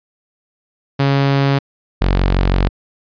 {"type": "tone pair in turn", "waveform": "sawtooth", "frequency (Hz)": [138.59, 46.15], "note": ["C#3", "F#1"], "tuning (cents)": [0, -4], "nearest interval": "octave + perfect fifth", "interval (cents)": 1904, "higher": "first", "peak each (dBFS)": -8, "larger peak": "neither", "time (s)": [[0.99, 1.59], [2.01, 2.69]], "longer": "second", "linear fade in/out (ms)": 10, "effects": ["resampled to 11025 Hz"]}